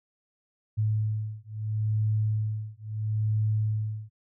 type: beating tone pair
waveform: sine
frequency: 107.4 / 108.15 Hz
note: A2 / A2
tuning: -41 / -29 cents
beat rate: 0.75 Hz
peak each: -28 dBFS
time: 0.77-4.1 s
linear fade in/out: 20 ms
effects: none